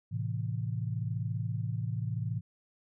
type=chord; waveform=sine; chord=A minor; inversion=none; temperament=equal; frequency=110 / 130.81 / 164.81 Hz; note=A2 / C3 / E3; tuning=0 / 0 / 0 cents; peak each=-33 / -36 / -38 dBFS; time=0.11-2.41 s; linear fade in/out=20 ms; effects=none